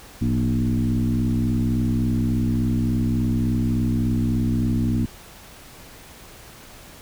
sine tone with frequency modulation, 167.3 Hz, E3, 26 cents sharp, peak -18 dBFS, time 0.21-5.06 s, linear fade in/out 10 ms, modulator 63.5 Hz, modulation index 1.8, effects pink hiss -44 dBFS RMS until 7.01 s

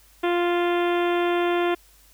harmonic tone with a mistuned harmonic, 349.2 Hz, F4, in tune, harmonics 1 / 2 / 3 / 4 / 5 / 6 / 7 / 8 / 9 / 10, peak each -21 / -27 / -31 / -33 / -35 / -37 / -38 / -39 / -40 / -41 dBFS, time 0.23-1.75 s, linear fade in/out 10 ms, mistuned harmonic 8, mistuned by -36 cents, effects added 50 Hz sine -56 dBFS peak until 2.13 s + white hiss -56 dBFS RMS until 2.13 s

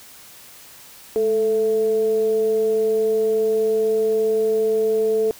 sine tone with frequency modulation, 440 Hz, A4, in tune, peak -16 dBFS, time 1.16-5.31 s, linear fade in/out 0 ms, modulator 228 Hz, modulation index 0.29, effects white hiss -44 dBFS RMS until 5.39 s

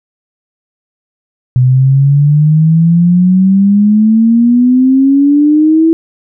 sine exponential sweep, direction up, 124.8 to 329.6 Hz, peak -4 dBFS, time 1.56-5.93 s, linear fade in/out 0 ms, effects none

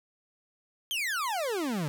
40% pulse exponential sweep, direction down, 3265 to 138.59 Hz, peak -28 dBFS, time 0.91-1.88 s, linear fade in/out 0 ms, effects none

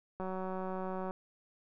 click train, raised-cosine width 1 ms, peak -26 dBFS, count 171, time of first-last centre 0.2-1.109 s, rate 187 Hz, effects none

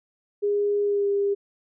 sine tone with pitch glide, 409.4 to 401.7 Hz, G#4 to G4, -25 to +42 cents, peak -20 dBFS, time 0.42-1.35 s, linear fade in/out 20 ms, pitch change -33 cents, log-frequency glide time 0.83-1.08 s, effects none

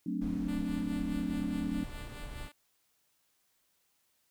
sine chord, D dominant seventh, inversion first, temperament just, 183.54 / 220.2 / 264.3 / 293.7 Hz, F#3 / A3 / C4 / D4, -14 / +2 / +18 / 0 cents, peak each -37 dBFS, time 0.06-1.84 s, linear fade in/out 5 ms
brown noise, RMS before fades -43 dBFS, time 0.21-2.49 s, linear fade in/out 10 ms
5% pulse tone with tremolo, 293.7 Hz, D4, in tune, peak -35 dBFS, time 0.48-2.52 s, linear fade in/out 5 ms, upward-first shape sine, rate 4.8 Hz, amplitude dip 55%
effects white hiss -74 dBFS RMS until 4.3 s

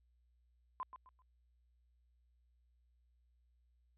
sine tone with echo, 1023 Hz, C6, 39 cents flat, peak -38 dBFS, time 0.8-0.83 s, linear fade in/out 0 ms, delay 130 ms, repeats 3, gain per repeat -10 dB, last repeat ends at 1.22 s, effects added 60 Hz sine -70 dBFS peak until 3.97 s + resampled to 8000 Hz

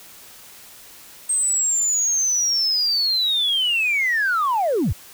sine linear sweep, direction down, 8372 to 49 Hz, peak -16 dBFS, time 1.29-4.93 s, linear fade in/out 10 ms, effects tanh soft clip ceiling -14 dBFS + white hiss -44 dBFS RMS until 5.13 s

